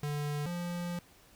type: tone pair in turn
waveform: square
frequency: 146.83 / 174.61 Hz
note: D3 / F3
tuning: 0 / 0 cents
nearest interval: minor third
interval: 300 cents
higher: second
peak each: -33 / -35 dBFS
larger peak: first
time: 0.03-0.46 / 0.46-0.99 s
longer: second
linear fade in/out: 2 ms
effects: pink hiss -60 dBFS RMS until 1.35 s